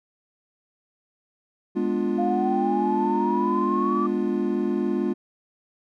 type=chord; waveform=triangle; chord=G# diminished seventh; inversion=none; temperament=equal with one note detuned; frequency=207.7 / 246.9 / 293.7 / 351.5 Hz; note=G#3 / B3 / D4 / F4; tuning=0 / 0 / 0 / +11 cents; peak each=-25 / -26 / -27 / -24 dBFS; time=1.75-5.14 s; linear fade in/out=20 ms
type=exponential sweep; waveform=sine; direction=up; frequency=698.5 to 1171 Hz; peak=-24 dBFS; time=2.18-4.07 s; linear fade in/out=10 ms
effects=none